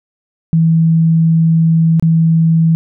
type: tone with dropouts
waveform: sine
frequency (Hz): 163.2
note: E3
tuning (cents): -17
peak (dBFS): -7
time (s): 0.53-2.75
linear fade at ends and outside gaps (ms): 0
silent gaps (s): 1.997-2.025
effects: none